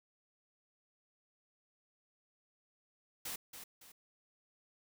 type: noise with echo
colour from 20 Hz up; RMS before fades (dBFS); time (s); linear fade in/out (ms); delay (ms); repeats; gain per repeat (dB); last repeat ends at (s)
white; -42; 3.25-3.36; 5; 280; 2; -8; 3.92
effects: none